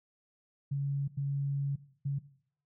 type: tone bursts at uneven times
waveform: sine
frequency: 140 Hz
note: C#3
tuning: 18 cents sharp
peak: -29 dBFS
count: 3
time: 0.71-1.08 / 1.17-1.76 / 2.05-2.19 s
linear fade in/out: 10 ms
effects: noise-tail reverb RT60 0.6 s tail -17 dB re dry